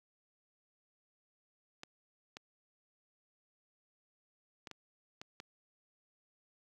clicks, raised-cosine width 0.2 ms, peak -28 dBFS, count 6, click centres 1.834 / 2.369 / 4.672 / 4.713 / 5.215 / 5.401 s, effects high-pass 60 Hz 12 dB/octave + 10-bit

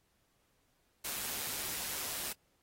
white noise with amplitude modulation, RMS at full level -37 dBFS, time 1.04-2.33 s, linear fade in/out 10 ms, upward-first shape sine, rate 149 Hz, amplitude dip 40%, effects pink hiss -75 dBFS RMS until 2.62 s + AAC 48 kbps

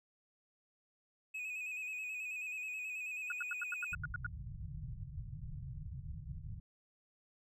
triangle tone with vibrato, 2523 Hz, D#7, 23 cents sharp, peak -38 dBFS, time 1.34-3.95 s, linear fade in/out 10 ms, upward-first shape square, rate 9.3 Hz, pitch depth 35 cents each way
sine tone bursts, 1442 Hz, F#6, 45 cents flat, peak -36 dBFS, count 10, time 3.3-4.265 s, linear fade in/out 2 ms, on 20 ms, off 85 ms
white low-pass noise, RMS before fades -45 dBFS, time 3.92-6.6 s, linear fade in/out 5 ms, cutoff 150 Hz, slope 48 dB/octave
effects none

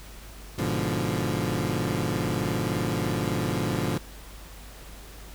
20% pulse chord, G# diminished seventh, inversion none, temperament equal, 103.83 / 123.47 / 146.83 / 174.61 Hz, G#2 / B2 / D3 / F3, 0 / 0 / 0 / 0 cents, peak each -26 dBFS, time 0.58-3.98 s, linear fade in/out 5 ms, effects added 50 Hz sine -43 dBFS peak until 5.34 s + pink hiss -47 dBFS RMS until 5.34 s

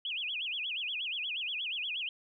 sine tone with vibrato, 2877 Hz, F#7, 49 cents flat, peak -33 dBFS, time 0.05-2.09 s, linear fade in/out 2 ms, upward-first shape sine, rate 8.4 Hz, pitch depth 290 cents each way, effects none

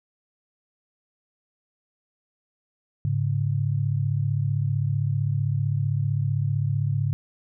sine tone pair together, 105.35 / 140.9 Hz, G#2 / C#3, +25 / +29 cents, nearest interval perfect fourth, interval 504 cents, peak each -24 dBFS, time 3.05-7.13 s, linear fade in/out 0 ms, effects none

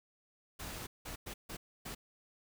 pink noise bursts at uneven times, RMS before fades -44 dBFS, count 5, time 0.59-0.87 / 1.05-1.16 / 1.26-1.34 / 1.49-1.57 / 1.85-1.95 s, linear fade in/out 10 ms, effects none

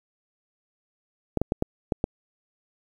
clicks, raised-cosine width 2 ms, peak -9 dBFS, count 6, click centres 1.373 / 1.416 / 1.521 / 1.624 / 1.922 / 2.041 s, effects 8-bit

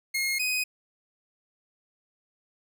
sawtooth tone pair in turn, 2150 / 2505 Hz, C7 / D#7, +47 / +11 cents, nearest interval minor third, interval 264 cents, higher second, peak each -22 dBFS, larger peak neither, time 0.14-0.39 / 0.39-0.64 s, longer neither, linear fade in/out 10 ms, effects none

